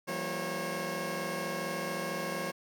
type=tone cluster; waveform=15% pulse; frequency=168.2 / 192.6 / 235.2 / 544 Hz; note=E3 / G3 / A#3 / C#5; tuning=+35 / -30 / +16 / -33 cents; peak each=-33 / -34 / -36 / -30 dBFS; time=0.07-2.52 s; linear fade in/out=20 ms; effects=none